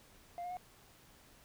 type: tone with pitch steps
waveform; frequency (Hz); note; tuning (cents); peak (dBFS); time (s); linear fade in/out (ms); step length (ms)
sine; 697 / 713 / 727; F5 / F5 / F#5; -4 / +36 / -31; -37; 0.38-0.569; 0; 63
effects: tanh soft clip ceiling -38 dBFS + pink hiss -62 dBFS RMS until 1.44 s